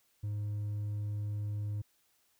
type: tone with hard clipping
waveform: sine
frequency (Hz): 103.83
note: G#2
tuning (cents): 0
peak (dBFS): -34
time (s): 0.23-1.82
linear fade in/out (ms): 10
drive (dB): 2
effects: white hiss -72 dBFS RMS until 2.39 s